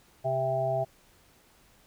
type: harmonic tone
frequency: 131.9 Hz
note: C3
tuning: 14 cents sharp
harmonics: 1 / 3 / 5 / 6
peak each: -33 / -37 / -27 / -34 dBFS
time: 0.24-0.85 s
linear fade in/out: 20 ms
effects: pink hiss -61 dBFS RMS until 1.86 s